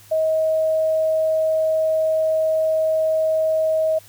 sine tone, 634 Hz, D#5, 32 cents sharp, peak -16 dBFS, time 0.11-3.99 s, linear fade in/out 10 ms, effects added 103 Hz sine -51 dBFS peak until 4.08 s + white hiss -48 dBFS RMS until 4.08 s

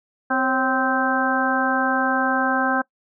harmonic tone with a mistuned harmonic, 260 Hz, C4, 11 cents flat, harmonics 1 / 2 / 3 / 4 / 5 / 6, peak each -24 / -27 / -24 / -27 / -27 / -23 dBFS, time 0.3-2.82 s, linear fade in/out 10 ms, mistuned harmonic 2, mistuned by +68 cents, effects noise-tail reverb RT60 0.1 s tail -23 dB re dry

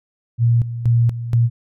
sine tone with tremolo, 117.7 Hz, A#2, 17 cents sharp, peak -11 dBFS, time 0.38-1.5 s, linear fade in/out 50 ms, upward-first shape square, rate 2.1 Hz, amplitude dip 75%, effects none

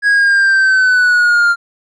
triangle linear sweep, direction down, 1661.2 to 1389 Hz, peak -6 dBFS, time 0.02-1.56 s, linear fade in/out 50 ms, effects resampled to 22050 Hz

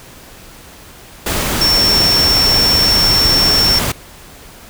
sine tone in noise, 5440 Hz, F8, 46 cents flat, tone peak -10 dBFS, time 1.61-3.79 s, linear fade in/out 5 ms, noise pink, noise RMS -17 dBFS, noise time 1.26-3.92 s, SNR +4 dB, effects pink hiss -38 dBFS RMS until 4.69 s

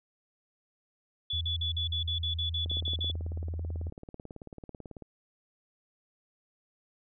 sine tone bursts, 3434 Hz, A7, 43 cents flat, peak -30 dBFS, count 12, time 1.3-3.115 s, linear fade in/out 5 ms, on 110 ms, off 45 ms
sine tone with pitch glide, 83 to 82.38 Hz, E2 to E2, +12 to -1 cents, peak -32 dBFS, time 1.33-3.9 s, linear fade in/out 5 ms, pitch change -13 cents, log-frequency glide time 2.1-3.63 s
click train, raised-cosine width 2 ms, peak -30 dBFS, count 44, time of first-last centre 2.66-5.023 s, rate 18.2 Hz
effects none

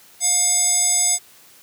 square tone with band-pass filter, 713 Hz, F5, 36 cents sharp, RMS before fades -18 dBFS, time 0.2-1.19 s, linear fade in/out 50 ms, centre 7700 Hz, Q 5.9, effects white hiss -49 dBFS RMS until 1.62 s + high-pass 80 Hz 12 dB/octave

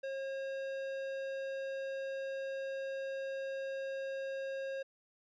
triangle tone with tanh clipping, 540 Hz, C#5, 45 cents flat, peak -39 dBFS, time 0.03-4.83 s, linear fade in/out 10 ms, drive 18 dB, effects none

